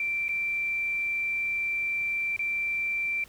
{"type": "tone with dropouts", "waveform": "sine", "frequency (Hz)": 2349, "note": "D7", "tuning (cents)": 0, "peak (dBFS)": -26, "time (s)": [0, 3.24], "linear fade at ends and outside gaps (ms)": 2, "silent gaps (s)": [[0.283, 0.291], [2.364, 2.392]], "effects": ["pink hiss -54 dBFS RMS until 3.28 s"]}